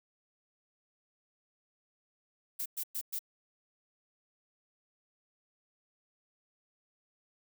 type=noise bursts; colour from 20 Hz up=violet; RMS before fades=-36 dBFS; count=4; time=2.59-3.192 s; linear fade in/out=10 ms; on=68 ms; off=110 ms; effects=none